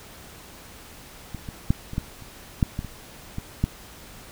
clicks, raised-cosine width 5 ms, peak -20 / -21 / -6 / -22 / -12 / -30 / -6 / -15 / -23 / -17 / -8 dBFS, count 11, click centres 1.347 / 1.488 / 1.705 / 1.934 / 1.981 / 2.223 / 2.628 / 2.791 / 2.847 / 3.384 / 3.64 s, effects pink hiss -45 dBFS RMS until 4.31 s

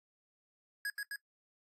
square tone with echo, 1661.2 Hz, G#6, in tune, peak -35 dBFS, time 0.85-0.9 s, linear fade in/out 2 ms, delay 130 ms, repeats 2, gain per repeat -2 dB, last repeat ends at 1.16 s, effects noise-tail reverb RT60 0.1 s tail -20 dB re dry + AAC 48 kbps

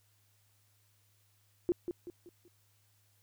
sine tone with echo, 350 Hz, F4, 4 cents sharp, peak -25 dBFS, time 1.69-1.72 s, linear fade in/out 0 ms, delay 190 ms, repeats 4, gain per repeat -8 dB, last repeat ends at 2.48 s, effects added 102 Hz sine -70 dBFS peak until 3.22 s + white hiss -72 dBFS RMS until 3.22 s

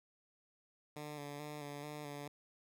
10% pulse tone with vibrato, 146.83 Hz, D3, in tune, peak -36 dBFS, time 0.96-2.28 s, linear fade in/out 5 ms, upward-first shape square, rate 2.3 Hz, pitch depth 29 cents each way, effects none

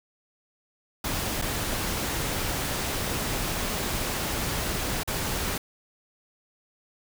pink noise with dropouts, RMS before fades -29 dBFS, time 1.04-5.58 s, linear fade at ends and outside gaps 5 ms, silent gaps 1.416-1.421 / 5.034-5.075 s, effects none

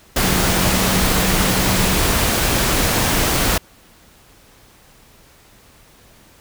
sine tone in noise, 187.5 Hz, F#3, 23 cents sharp, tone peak -22 dBFS, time 0.22-1.98 s, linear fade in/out 5 ms, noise pink, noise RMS -17 dBFS, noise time 0.16-3.58 s, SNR -8 dB, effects pink hiss -49 dBFS RMS until 6.4 s

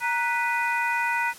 harmonic tone with a mistuned harmonic, 493.9 Hz, B4, in tune, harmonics 2 / 3 / 4 / 5, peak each -26 / -28 / -29 / -30 dBFS, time 0-1.34 s, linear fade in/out 50 ms, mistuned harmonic 2, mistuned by -93 cents, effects white hiss -45 dBFS RMS until 1.38 s + low-pass 12000 Hz 12 dB/octave

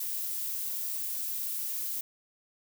violet noise, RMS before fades -34 dBFS, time 0-2.01 s, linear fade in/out 5 ms, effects none

